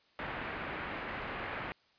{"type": "low-pass noise", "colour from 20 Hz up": "white", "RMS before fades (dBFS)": -40, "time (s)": [0.19, 1.72], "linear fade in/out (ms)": 0, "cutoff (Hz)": 2200, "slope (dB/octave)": 24, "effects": ["white hiss -68 dBFS RMS until 1.98 s", "resampled to 11025 Hz"]}